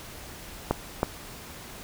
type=clicks; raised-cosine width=1 ms; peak=-8 dBFS; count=2; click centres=0.71 / 1.031 s; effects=pink hiss -43 dBFS RMS until 1.83 s